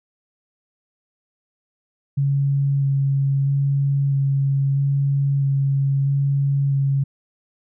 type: tone with vibrato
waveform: sine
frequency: 138.59 Hz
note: C#3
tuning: in tune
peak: -16 dBFS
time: 2.17-7.04 s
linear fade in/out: 10 ms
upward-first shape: square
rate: 0.77 Hz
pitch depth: 10 cents each way
effects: none